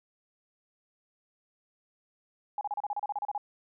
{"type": "tone bursts", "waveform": "sine", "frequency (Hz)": 825, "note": "G#5", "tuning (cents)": -12, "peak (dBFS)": -29, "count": 13, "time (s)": [2.58, 3.379], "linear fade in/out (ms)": 2, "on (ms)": 31, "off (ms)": 33, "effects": []}